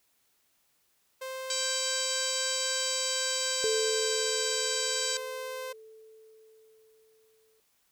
sawtooth tone with pitch glide, 523.3 to 516.7 Hz, C5 to C5, 0 to -22 cents, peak -32 dBFS, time 1.21-5.73 s, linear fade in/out 10 ms, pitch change -22 cents, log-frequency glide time 2.65-4.39 s
harmonic tone, 783 Hz, G5, 2 cents flat, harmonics 2 / 3 / 4 / 5 / 6 / 7 / 8 / 9 / 10, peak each -39 / -45 / -38 / -37 / -36 / -39 / -41 / -39 / -34 dBFS, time 1.5-5.17 s, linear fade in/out 2 ms
sine tone with exponential decay, 440 Hz, A4, in tune, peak -26 dBFS, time 3.64-7.6 s, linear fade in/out 0 ms, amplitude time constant 860 ms
effects white hiss -71 dBFS RMS until 7.91 s

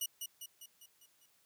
10% pulse tone with echo, 2918 Hz, F#7, 25 cents flat, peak -26 dBFS, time 0.01-0.06 s, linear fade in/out 5 ms, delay 200 ms, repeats 6, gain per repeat -5 dB, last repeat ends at 1.26 s, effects white hiss -71 dBFS RMS until 1.45 s + high-pass 60 Hz 12 dB/octave

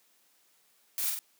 blue noise with echo, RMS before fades -32 dBFS, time 0.98-1.1 s, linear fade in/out 0 ms, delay 45 ms, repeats 2, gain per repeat -3 dB, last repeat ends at 1.19 s, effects white hiss -67 dBFS RMS until 1.39 s + high-pass 200 Hz 12 dB/octave

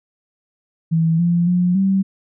sine tone with pitch steps, 163.2 / 172.3 / 178.5 / 193.1 Hz, E3 / F3 / F3 / G3, -17 / -23 / +38 / -26 cents, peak -13 dBFS, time 0.91-2.03 s, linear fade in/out 20 ms, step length 280 ms, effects none

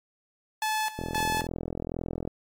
sawtooth tone with tremolo, 865 Hz, A5, 30 cents flat, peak -22 dBFS, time 0.62-1.47 s, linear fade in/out 2 ms, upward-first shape square, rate 1.9 Hz, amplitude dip 80%
click train, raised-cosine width 2 ms, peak -19 dBFS, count 55, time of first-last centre 0.99-2.276 s, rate 42 Hz
effects AAC 64 kbps

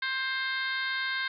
harmonic tone, 527 Hz, C5, 12 cents sharp, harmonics 2 / 3 / 4 / 5 / 6 / 7 / 8 / 9, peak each -39 / -31 / -35 / -47 / -43 / -38 / -41 / -48 dBFS, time 0.02-1.28 s, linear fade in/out 5 ms, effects none

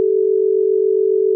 sine tone pair together, 386.1 / 433.4 Hz, G4 / A4, -26 / -26 cents, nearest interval major second, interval 200 cents, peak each -15 dBFS, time 0-1.35 s, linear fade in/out 0 ms, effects none

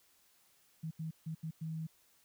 sine tone bursts at uneven times, 160 Hz, D#3, 49 cents sharp, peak -37 dBFS, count 5, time 0.83-0.91 / 0.99-1.11 / 1.26-1.35 / 1.43-1.51 / 1.61-1.87 s, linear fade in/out 10 ms, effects white hiss -69 dBFS RMS until 2.24 s

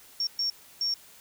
sine tone bursts at uneven times, 5510 Hz, F8, 24 cents flat, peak -25 dBFS, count 3, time 0.2-0.27 / 0.39-0.5 / 0.81-0.94 s, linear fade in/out 2 ms, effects white hiss -53 dBFS RMS until 1.2 s

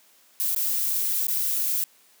violet noise with dropouts, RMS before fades -25 dBFS, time 0.4-1.84 s, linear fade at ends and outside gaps 0 ms, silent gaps 0.549-0.562 / 1.269-1.283 s, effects white hiss -58 dBFS RMS until 2.2 s + high-pass 200 Hz 12 dB/octave

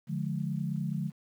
sine chord, D diminished, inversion none, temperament just, 146.83 / 176.2 / 211.4 Hz, D3 / F3 / Ab3, 0 / +16 / +31 cents, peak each -33 / -34 / -36 dBFS, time 0.07-1.12 s, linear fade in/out 50 ms, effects 10-bit

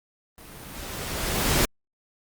pink noise with level ramp, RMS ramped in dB -46 to -20 dBFS, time 0.38-1.65 s, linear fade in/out 0 ms, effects Opus 32 kbps

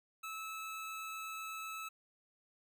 25% pulse tone, 1304 Hz, E6, 19 cents flat, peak -38 dBFS, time 0.23-1.89 s, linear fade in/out 10 ms, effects none

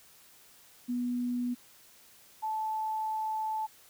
sine tone pair in turn, 244.8 / 872.4 Hz, B3 / A5, -15 / -15 cents, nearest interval octave + minor seventh, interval 2200 cents, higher second, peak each -29 / -30 dBFS, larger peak first, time 0.88-1.55 / 2.42-3.67 s, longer second, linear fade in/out 20 ms, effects white hiss -58 dBFS RMS until 3.89 s

